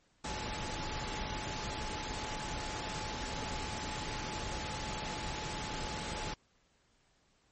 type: tone in noise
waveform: sine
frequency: 857 Hz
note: A5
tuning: 46 cents flat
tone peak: -44 dBFS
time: 0.24-6.34 s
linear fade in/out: 5 ms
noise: pink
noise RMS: -39 dBFS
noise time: 0.24-6.34 s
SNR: -8 dB
effects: pink hiss -71 dBFS RMS until 7.51 s + MP3 32 kbps